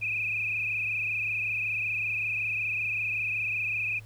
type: tone with frequency modulation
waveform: sine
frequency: 2500 Hz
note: D#7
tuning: 8 cents sharp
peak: -27 dBFS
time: 0.01-4 s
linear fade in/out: 20 ms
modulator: 25.3 Hz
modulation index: 4
effects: added 107 Hz sine -45 dBFS peak until 4.05 s + pink hiss -58 dBFS RMS until 4.05 s